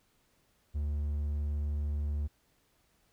triangle tone, 73.42 Hz, D2, in tune, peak -28 dBFS, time 0.74-2.28 s, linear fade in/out 20 ms, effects pink hiss -71 dBFS RMS until 3.12 s

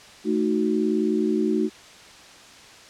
sine chord, D# diminished, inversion second, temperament equal, 220 / 311.1 / 370 Hz, A3 / D#4 / F#4, 0 / 0 / 0 cents, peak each -24 dBFS, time 0.24-1.7 s, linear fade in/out 50 ms, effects white hiss -46 dBFS RMS until 2.89 s + low-pass 6000 Hz 12 dB/octave

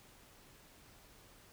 silence, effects pink hiss -61 dBFS RMS until 1.52 s

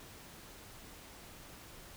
silence, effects pink hiss -53 dBFS RMS until 1.96 s

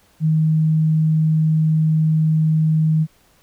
sine tone, 157.3 Hz, D#3, 19 cents sharp, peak -13 dBFS, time 0.2-3.07 s, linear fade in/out 50 ms, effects pink hiss -56 dBFS RMS until 3.42 s

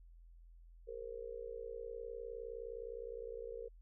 sine tone with amplitude modulation, 465.2 Hz, A#4, 4 cents flat, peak -39 dBFS, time 0.87-3.69 s, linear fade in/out 20 ms, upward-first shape sine, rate 59.6 Hz, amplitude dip 95%, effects added 42 Hz sine -56 dBFS peak until 3.81 s

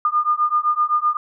sine beating tone pair, 1210 / 1217.8 Hz, D#6 / D#6, -49 / -38 cents, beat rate 7.8 Hz, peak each -19 / -19 dBFS, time 0.05-1.17 s, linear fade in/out 2 ms, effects none

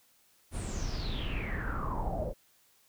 brown noise with low-pass filter sweep, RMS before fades -34 dBFS, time 0.51-2.34 s, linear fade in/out 50 ms, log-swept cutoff 10000 to 520 Hz, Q 9.9, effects white hiss -66 dBFS RMS until 2.88 s

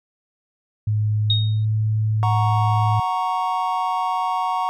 sine tone with pitch glide, 106.4 to 108.38 Hz, G#2 to A2, +42 to -26 cents, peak -17 dBFS, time 0.87-3 s, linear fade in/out 5 ms, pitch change +32 cents, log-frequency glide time 1.25-1.66 s
sine tone with exponential decay, 3733 Hz, A#7, 2 cents sharp, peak -15 dBFS, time 1.3-1.65 s, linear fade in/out 2 ms, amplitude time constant 75 ms
triangle chord, F# major, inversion none, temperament equal, 740 / 932.3 / 1108.7 Hz, F#5 / A#5 / C#6, 0 / 0 / 0 cents, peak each -22 / -22 / -23 dBFS, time 2.23-4.69 s, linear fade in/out 0 ms
effects none

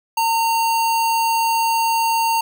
sine tone with sample-and-hold, 912 Hz, A#5, 38 cents flat, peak -15 dBFS, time 0.17-2.41 s, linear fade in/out 5 ms, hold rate 3675 Hz, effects none

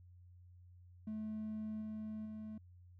triangle tone with level steps, 216.1 Hz, A3, 31 cents flat, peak -37 / -39 / -42 dBFS, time 1.07-2.58 s, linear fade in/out 5 ms, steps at 1.81 / 2.25 s, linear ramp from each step 10 ms, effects tanh soft clip ceiling -34 dBFS + added 89 Hz sine -57 dBFS peak until 2.99 s

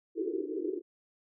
pink band-pass noise, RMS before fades -34 dBFS, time 0.15-0.82 s, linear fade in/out 50 ms, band 310 to 440 Hz, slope 96 dB/octave, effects none

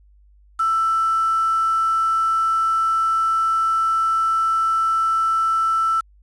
sine tone with quantisation, 1327 Hz, E6, 11 cents sharp, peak -16 dBFS, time 0.59-6.01 s, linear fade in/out 10 ms, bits 6, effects added 50 Hz sine -49 dBFS peak until 6.22 s + resampled to 24000 Hz

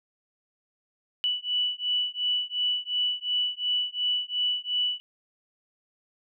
sine beating tone pair, 2960 / 2962.8 Hz, F#7 / F#7, 0 / +2 cents, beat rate 2.8 Hz, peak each -28 dBFS, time 1.24-5 s, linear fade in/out 0 ms, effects none

